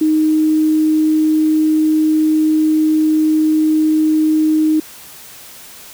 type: tone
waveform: sine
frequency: 311.1 Hz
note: D#4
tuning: in tune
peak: -10 dBFS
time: 0.01-4.8 s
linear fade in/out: 5 ms
effects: white hiss -37 dBFS RMS until 5.93 s